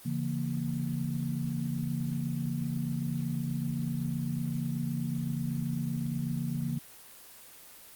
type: chord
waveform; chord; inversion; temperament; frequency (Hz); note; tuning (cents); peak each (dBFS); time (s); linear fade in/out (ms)
sine; A# diminished; first; just; 139.85 / 167.82 / 233.1; C#3 / E3 / A#3; +16 / +31 / 0; -33 / -34 / -34; 0.05-6.79; 10
effects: white hiss -51 dBFS RMS until 7.95 s + Opus 24 kbps